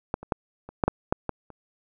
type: clicks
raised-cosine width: 1 ms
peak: -11 / -26 / -9 / -26 / -7 / -6 / -7 / -13 / -30 dBFS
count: 9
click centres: 0.141 / 0.23 / 0.322 / 0.69 / 0.838 / 0.88 / 1.125 / 1.293 / 1.503 s
effects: none